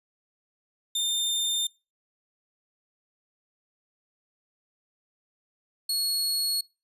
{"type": "tone pair in turn", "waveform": "sawtooth", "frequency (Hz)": [3611, 4338], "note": ["A7", "C#8"], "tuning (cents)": [44, -38], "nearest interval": "minor third", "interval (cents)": 318, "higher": "second", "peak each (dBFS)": -22, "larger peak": "neither", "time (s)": [[0.95, 1.67], [5.89, 6.61]], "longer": "neither", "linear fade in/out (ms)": 5, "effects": ["noise-tail reverb RT60 0.3 s tail -25 dB re dry", "resampled to 32000 Hz"]}